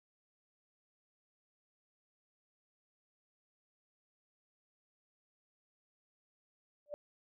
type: tone with exponential growth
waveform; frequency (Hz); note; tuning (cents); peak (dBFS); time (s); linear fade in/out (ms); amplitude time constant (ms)
sine; 587.3; D5; 0; -34; 6.86-6.94; 0; 16
effects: none